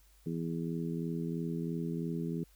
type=harmonic tone; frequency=83 Hz; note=E2; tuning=12 cents sharp; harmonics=2 / 3 / 4 / 5; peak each=-35 / -39 / -41 / -43 dBFS; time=0.26-2.44 s; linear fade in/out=5 ms; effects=added 50 Hz sine -61 dBFS peak until 2.55 s + white hiss -67 dBFS RMS until 2.55 s